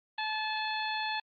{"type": "harmonic tone with a mistuned harmonic", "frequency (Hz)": 866, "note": "A5", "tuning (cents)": -28, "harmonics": [1, 2, 3, 4, 5], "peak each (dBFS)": [-34, -37, -39, -40, -41], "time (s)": [0.18, 1.2], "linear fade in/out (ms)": 5, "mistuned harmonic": 5, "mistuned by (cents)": -21, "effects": ["Opus 24 kbps"]}